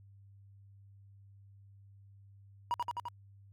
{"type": "tone with echo", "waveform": "triangle", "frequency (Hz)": 959, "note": "A#5", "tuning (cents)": 49, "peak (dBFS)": -27, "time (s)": [2.71, 2.74], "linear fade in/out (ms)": 0, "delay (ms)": 86, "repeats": 4, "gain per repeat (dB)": -2, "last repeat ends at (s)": 3.084, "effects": ["added 99 Hz sine -55 dBFS peak until 3.52 s", "AAC 48 kbps"]}